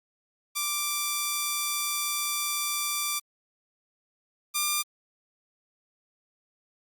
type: tone pair in turn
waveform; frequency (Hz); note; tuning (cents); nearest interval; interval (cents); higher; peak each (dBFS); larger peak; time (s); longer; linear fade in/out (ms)
5% pulse; 1174.7 / 1193.2; D6 / D6; 0 / +27; unison; 27; second; -15 / -13; second; 0.55-3.2 / 4.54-4.83; first; 20
effects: Opus 48 kbps